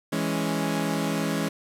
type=chord; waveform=sawtooth; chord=C# minor; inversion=first; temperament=equal; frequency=164.81 / 207.7 / 277.2 Hz; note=E3 / G#3 / C#4; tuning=0 / 0 / 0 cents; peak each=-25 dBFS; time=0.12-1.49 s; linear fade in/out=10 ms; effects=resampled to 32000 Hz + 8-bit